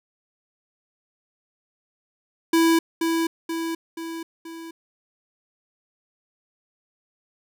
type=tone with echo; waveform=square; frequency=329.6 Hz; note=E4; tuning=in tune; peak=-16 dBFS; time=2.53-2.79 s; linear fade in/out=5 ms; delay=480 ms; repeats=4; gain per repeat=-5 dB; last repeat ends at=4.71 s; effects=none